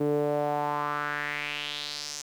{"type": "tone with band-pass filter sweep", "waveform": "sawtooth", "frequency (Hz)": 146.83, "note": "D3", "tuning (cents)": 0, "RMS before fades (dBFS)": -30, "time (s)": [0, 2.22], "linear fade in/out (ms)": 10, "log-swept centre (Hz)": [370, 6400], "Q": 3.4, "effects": ["9-bit"]}